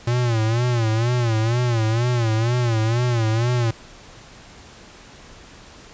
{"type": "tone with vibrato", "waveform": "square", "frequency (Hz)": 116.54, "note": "A#2", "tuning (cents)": 0, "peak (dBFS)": -18, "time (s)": [0.07, 3.71], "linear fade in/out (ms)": 5, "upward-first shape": "sine", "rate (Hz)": 2.1, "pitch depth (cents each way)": 110, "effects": ["pink hiss -44 dBFS RMS until 5.93 s", "resampled to 16000 Hz"]}